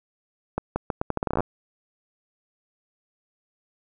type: accelerating click train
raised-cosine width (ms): 1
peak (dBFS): -10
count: 15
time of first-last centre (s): 0.58-1.406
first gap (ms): 180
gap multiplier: 0.79
effects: none